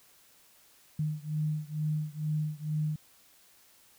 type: beating tone pair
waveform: sine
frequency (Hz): 152 / 154.2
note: D#3 / D#3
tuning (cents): -40 / -15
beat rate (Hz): 2.2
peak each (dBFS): -32 / -33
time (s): 0.99-2.96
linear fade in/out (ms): 5
effects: white hiss -61 dBFS RMS until 3.98 s